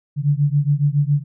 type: beating tone pair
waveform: sine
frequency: 141.6 / 148.8 Hz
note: C#3 / D3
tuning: +37 / +23 cents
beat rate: 7.2 Hz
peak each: -17 / -18 dBFS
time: 0.16-1.24 s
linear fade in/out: 50 ms
effects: none